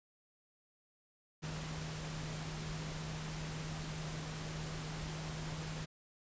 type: tone in noise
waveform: sine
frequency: 156.3 Hz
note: D#3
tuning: 8 cents sharp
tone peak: -42 dBFS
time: 1.42-5.86 s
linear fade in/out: 20 ms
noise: pink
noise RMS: -45 dBFS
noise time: 1.42-5.86 s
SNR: 0 dB
effects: resampled to 16000 Hz